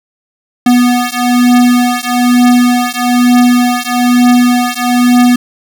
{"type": "beating tone pair", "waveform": "square", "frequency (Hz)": [244.9, 246], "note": ["B3", "B3"], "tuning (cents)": [-14, -7], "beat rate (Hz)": 1.1, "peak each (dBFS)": -10, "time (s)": [0.66, 5.36], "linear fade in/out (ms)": 5, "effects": []}